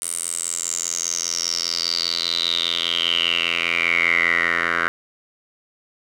10% pulse tone with band-pass filter sweep, 85 Hz, F2, 46 cents flat, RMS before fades -22 dBFS, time 0.02-4.88 s, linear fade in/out 0 ms, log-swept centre 9400 to 1600 Hz, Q 8.7, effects none

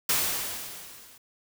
white noise with level ramp, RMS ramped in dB -23 to -53 dBFS, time 0.09-1.18 s, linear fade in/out 5 ms, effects none

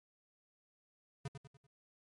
square tone with echo, 138.1 Hz, C#3, 6 cents flat, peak -39 dBFS, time 1.25-1.28 s, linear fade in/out 5 ms, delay 97 ms, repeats 4, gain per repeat -7 dB, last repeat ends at 1.668 s, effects MP3 48 kbps

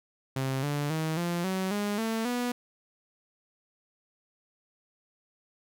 sawtooth tone with pitch steps, 133.3 / 145.36 / 158.52 / 172.87 / 188.51 / 205.6 / 224.2 / 244.5 Hz, C3 / D3 / D#3 / F3 / F#3 / G#3 / A3 / B3, +33 / -17 / +33 / -17 / +33 / -17 / +33 / -17 cents, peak -24 dBFS, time 0.36-2.52 s, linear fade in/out 5 ms, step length 270 ms, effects none

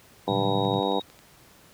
harmonic tone, 98 Hz, G2, in tune, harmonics 2 / 3 / 4 / 5 / 6 / 7 / 8 / 9 / 10, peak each -33 / -31 / -31 / -29 / -35 / -33 / -31 / -32 / -35 dBFS, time 0.27-1 s, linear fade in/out 10 ms
sine tone, 3780 Hz, A#7, 23 cents sharp, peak -34 dBFS, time 0.28-1.02 s, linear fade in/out 5 ms
sine chord, Bb augmented, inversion none, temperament equal, 116.54 / 146.83 / 185 Hz, Bb2 / D3 / F#3, 0 / 0 / 0 cents, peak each -30 / -36 / -33 dBFS, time 0.29-0.8 s, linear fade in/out 5 ms
click train, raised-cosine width 0.2 ms, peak -32 dBFS, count 7, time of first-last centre 0.65-1.191 s, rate 11.1 Hz
effects pink hiss -54 dBFS RMS until 1.73 s + high-pass 60 Hz 12 dB/octave

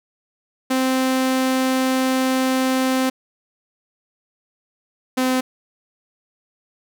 sawtooth tone pair in turn, 260.4 / 257.1 Hz, C4 / C4, -8 / -30 cents, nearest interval unison, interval 22 cents, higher first, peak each -13 dBFS, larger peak neither, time 0.7-3.1 / 5.17-5.41 s, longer first, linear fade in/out 10 ms, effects none

